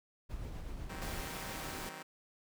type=noise with tremolo; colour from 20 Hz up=brown; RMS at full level=-41 dBFS; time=0.29-1.22 s; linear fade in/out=20 ms; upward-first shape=triangle; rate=8 Hz; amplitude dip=35%
type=chord; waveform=5% pulse; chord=C diminished; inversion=first; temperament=just; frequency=156.98 / 188.37 / 261.6 Hz; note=Eb3 / Gb3 / C4; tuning=+16 / +31 / 0 cents; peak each=-39 dBFS; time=0.89-2.03 s; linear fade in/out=10 ms
type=noise; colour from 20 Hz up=pink; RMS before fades=-44 dBFS; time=1.02-1.89 s; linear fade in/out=0 ms
effects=none